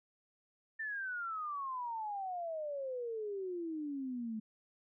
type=exponential sweep; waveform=sine; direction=down; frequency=1800 to 214.1 Hz; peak=-37 dBFS; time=0.79-4.4 s; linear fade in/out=10 ms; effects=none